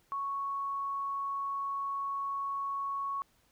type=tone; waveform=sine; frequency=1108.7 Hz; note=C#6; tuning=in tune; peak=-32 dBFS; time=0.12-3.22 s; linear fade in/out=0 ms; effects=pink hiss -69 dBFS RMS until 3.51 s